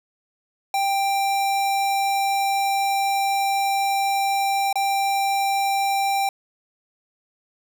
square tone with dropouts, 788 Hz, G5, 9 cents sharp, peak -20 dBFS, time 0.74-6.29 s, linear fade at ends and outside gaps 2 ms, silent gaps 4.728-4.756 s, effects none

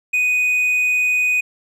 triangle tone, 2489 Hz, D#7, in tune, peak -13 dBFS, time 0.13-1.41 s, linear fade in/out 10 ms, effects none

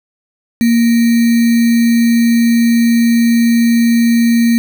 sine tone with sample-and-hold, 233.1 Hz, A#3, in tune, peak -7 dBFS, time 0.61-4.58 s, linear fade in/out 0 ms, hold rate 2100 Hz, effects none

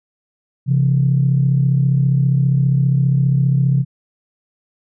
sine tone pair together, 133.4 / 168.33 Hz, C3 / E3, +34 / +37 cents, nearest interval major third, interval 403 cents, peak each -12 / -18 dBFS, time 0.66-3.85 s, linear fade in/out 50 ms, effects tanh soft clip ceiling -4 dBFS

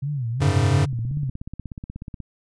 sine tone with vibrato, 130 Hz, C3, 11 cents flat, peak -23 dBFS, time 0.02-1.3 s, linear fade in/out 10 ms, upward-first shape sine, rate 2.8 Hz, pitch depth 230 cents each way
square chord, F# suspended second, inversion none, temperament equal, 92.5 / 103.83 / 138.59 Hz, F#2 / G#2 / C#3, 0 / 0 / 0 cents, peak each -22 / -23 / -23 dBFS, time 0.4-0.86 s, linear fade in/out 20 ms
click train, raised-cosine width 5 ms, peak -21 dBFS, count 22, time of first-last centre 0.93-2.203 s, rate 16.5 Hz
effects resampled to 22050 Hz

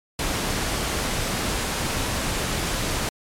pink noise, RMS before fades -25 dBFS, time 0.19-3.09 s, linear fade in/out 2 ms, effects low-pass 11000 Hz 12 dB/octave + MP3 96 kbps

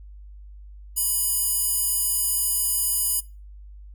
square tone with high-pass filter, 987.8 Hz, B5, in tune, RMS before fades -23 dBFS, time 0.96-3.21 s, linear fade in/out 20 ms, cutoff 10000 Hz, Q 1.7, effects noise-tail reverb RT60 0.3 s tail -20 dB re dry + added 50 Hz sine -40 dBFS peak until 3.94 s

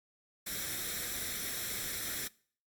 white noise with comb filter, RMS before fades -38 dBFS, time 0.46-2.28 s, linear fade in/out 10 ms, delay 0.53 ms, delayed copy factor +0.65, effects noise-tail reverb RT60 0.5 s tail -22 dB re dry + AAC 64 kbps

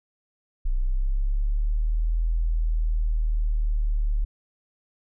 sine linear two-way sweep, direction up then down, 30.34 to 41.2 to 36.63 Hz, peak -20 dBFS, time 0.65-4.25 s, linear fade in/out 10 ms, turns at 2.2 s, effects none

